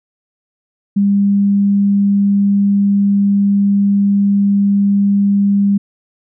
sine tone, 200.4 Hz, G3, 38 cents sharp, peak -9 dBFS, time 0.96-5.78 s, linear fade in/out 10 ms, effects none

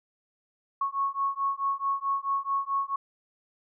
sine beating tone pair, 1100 / 1104.6 Hz, C#6 / C#6, -14 / -6 cents, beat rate 4.6 Hz, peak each -29 dBFS, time 0.81-2.96 s, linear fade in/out 5 ms, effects none

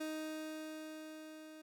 30% pulse tone with level ramp, 311.8 Hz, D#4, 4 cents sharp, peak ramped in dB -36 to -49 dBFS, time 0-1.62 s, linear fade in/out 10 ms, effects none

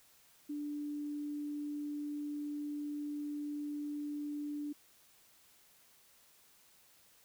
sine tone, 293.7 Hz, D4, in tune, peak -37 dBFS, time 0.49-4.73 s, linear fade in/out 10 ms, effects white hiss -65 dBFS RMS until 7.24 s

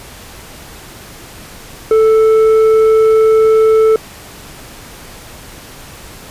sine tone with tanh clipping, 440 Hz, A4, in tune, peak -7 dBFS, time 1.91-3.96 s, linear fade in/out 2 ms, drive 6 dB, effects pink hiss -34 dBFS RMS until 6.3 s + resampled to 32000 Hz

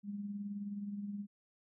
sine tone with tremolo, 203.2 Hz, G#3, 38 cents flat, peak -36 dBFS, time 0.03-1.27 s, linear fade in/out 50 ms, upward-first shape triangle, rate 19 Hz, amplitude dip 55%, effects none

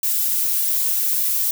violet noise with flanger, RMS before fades -20 dBFS, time 0.03-1.51 s, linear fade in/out 2 ms, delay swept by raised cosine 1.7 to 4.7 ms, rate 1.7 Hz, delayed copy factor +0.6, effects none

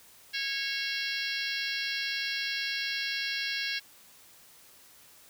harmonic tone with a mistuned harmonic, 549 Hz, C#5, 17 cents flat, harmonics 3 / 4 / 5 / 6 / 7 / 8 / 9 / 10, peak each -36 / -37 / -38 / -39 / -39 / -40 / -41 / -41 dBFS, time 0.33-3.8 s, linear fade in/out 20 ms, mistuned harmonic 7, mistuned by +74 cents, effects white hiss -56 dBFS RMS until 5.29 s

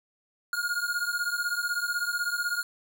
square beating tone pair, 1421 / 1437 Hz, F6 / F6, +30 / +49 cents, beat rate 16 Hz, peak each -31 dBFS, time 0.53-2.63 s, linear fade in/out 2 ms, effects none

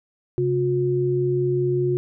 sine tone pair together, 134.8 / 359.9 Hz, C#3 / F#4, -48 / -48 cents, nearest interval octave + perfect fourth, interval 1700 cents, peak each -23 / -20 dBFS, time 0.38-1.97 s, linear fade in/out 0 ms, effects none

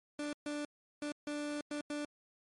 30% pulse tone bursts at uneven times, 294.3 Hz, D4, 4 cents sharp, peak -34 dBFS, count 6, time 0.19-0.33 / 0.46-0.65 / 1.02-1.12 / 1.27-1.61 / 1.71-1.81 / 1.9-2.05 s, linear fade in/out 2 ms, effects MP3 48 kbps

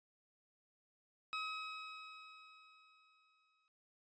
20% pulse tone with exponential decay, 1274 Hz, D#6, 41 cents sharp, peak -33 dBFS, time 1.33-3.68 s, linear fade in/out 0 ms, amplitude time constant 510 ms, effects noise-tail reverb RT60 0.2 s tail -24 dB re dry + resampled to 16000 Hz

